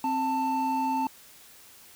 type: tone pair together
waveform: triangle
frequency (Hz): 264 / 888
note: C4 / A5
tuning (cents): +16 / +16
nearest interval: octave + major sixth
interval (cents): 2100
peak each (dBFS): -28 / -24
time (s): 0.04-1.07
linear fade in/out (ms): 2
effects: white hiss -52 dBFS RMS until 1.95 s